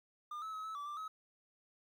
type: tone with pitch steps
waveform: triangle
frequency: 1207 / 1300 / 1279 / 1302 / 1156 / 1181 / 1279 Hz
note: D6 / E6 / D#6 / E6 / D6 / D6 / D#6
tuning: +47 / -24 / +47 / -22 / -28 / +9 / +47 cents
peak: -39 dBFS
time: 0.31-1.08 s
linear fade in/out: 5 ms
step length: 110 ms
effects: 12-bit